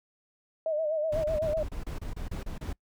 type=tone with vibrato; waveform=sine; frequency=622.3 Hz; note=D#5; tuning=in tune; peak=-26 dBFS; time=0.66-1.63 s; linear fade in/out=2 ms; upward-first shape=sine; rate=8 Hz; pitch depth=77 cents each way
type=noise bursts; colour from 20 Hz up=brown; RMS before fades=-35 dBFS; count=11; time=1.12-2.73 s; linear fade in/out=5 ms; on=120 ms; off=29 ms
effects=noise-tail reverb RT60 0.1 s tail -24 dB re dry